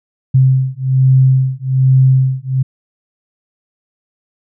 sine beating tone pair, 130.81 / 132.01 Hz, C3 / C3, 0 / +16 cents, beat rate 1.2 Hz, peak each -11 dBFS, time 0.34-2.63 s, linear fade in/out 10 ms, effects none

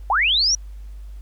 sine linear sweep, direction up, 709 to 5930 Hz, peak -15 dBFS, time 0.1-0.55 s, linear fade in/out 2 ms, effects added 50 Hz sine -33 dBFS peak until 1.21 s + pink hiss -59 dBFS RMS until 1.21 s

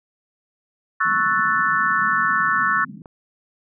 sine chord, F# minor seventh, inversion second, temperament equal, 1108.7 / 1318.5 / 1480 / 1760 Hz, C#6 / E6 / F#6 / A6, 0 / 0 / 0 / 0 cents, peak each -22 dBFS, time 1-2.85 s, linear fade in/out 10 ms
white band-pass noise, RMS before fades -38 dBFS, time 1.05-3.02 s, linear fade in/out 2 ms, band 140 to 250 Hz, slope 48 dB/octave
click, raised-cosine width 1 ms, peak -26 dBFS, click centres 3.058 s
effects none

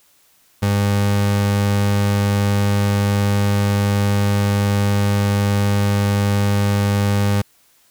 30% pulse tone, 101.3 Hz, G#2, 43 cents flat, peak -12 dBFS, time 0.62-7.42 s, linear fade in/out 10 ms, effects white hiss -56 dBFS RMS until 7.9 s

